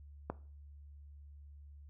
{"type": "click", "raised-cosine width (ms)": 1, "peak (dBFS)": -22, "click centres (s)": 0.3, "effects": ["noise-tail reverb RT60 0.4 s tail -18 dB re dry", "added 72 Hz sine -51 dBFS peak until 1.89 s"]}